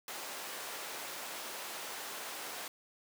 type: high-pass noise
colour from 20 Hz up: pink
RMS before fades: -43 dBFS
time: 0.08-2.68 s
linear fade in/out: 2 ms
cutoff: 520 Hz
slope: 12 dB/octave
effects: none